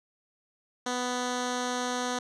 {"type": "tone with low-pass filter", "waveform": "10% pulse", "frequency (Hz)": 248.1, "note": "B3", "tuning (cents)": 8, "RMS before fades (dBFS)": -31, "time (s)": [0.86, 2.19], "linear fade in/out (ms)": 5, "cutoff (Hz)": 6600, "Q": 1.8, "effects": []}